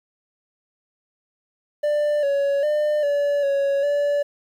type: tone with pitch steps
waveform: triangle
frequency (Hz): 592 / 561 / 600 / 574 / 557 / 577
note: D5 / C#5 / D5 / D5 / C#5 / D5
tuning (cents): +14 / +21 / +37 / -40 / +8 / -31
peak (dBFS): -16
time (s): 1.83-4.23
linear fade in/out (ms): 10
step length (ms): 400
effects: 9-bit